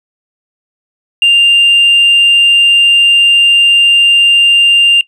triangle tone with hard clipping, 2794 Hz, F7, in tune, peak -3 dBFS, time 1.22-5.01 s, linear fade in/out 2 ms, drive 2 dB, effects noise-tail reverb RT60 0.1 s tail -20 dB re dry + resampled to 32000 Hz

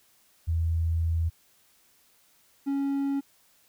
sine / triangle tone pair in turn, 82.41 / 277.5 Hz, E2 / C#4, 0 / +2 cents, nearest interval octave + major sixth, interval 2102 cents, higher second, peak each -23 dBFS, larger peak neither, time 0.47-1.3 / 2.66-3.21 s, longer first, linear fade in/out 20 ms, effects white hiss -63 dBFS RMS until 3.68 s

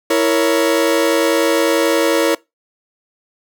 40% pulse chord, A# diminished, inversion second, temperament equal with one note detuned, 329.6 / 466.2 / 557.3 Hz, E4 / A#4 / C#5, 0 / 0 / +9 cents, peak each -16 dBFS, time 0.1-2.35 s, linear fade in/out 5 ms, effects noise-tail reverb RT60 0.2 s tail -22 dB re dry

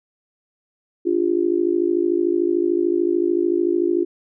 sine tone with amplitude modulation, 347.1 Hz, F4, 11 cents flat, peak -12 dBFS, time 1.05-4.05 s, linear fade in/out 20 ms, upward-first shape sine, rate 53.5 Hz, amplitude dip 95%, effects none

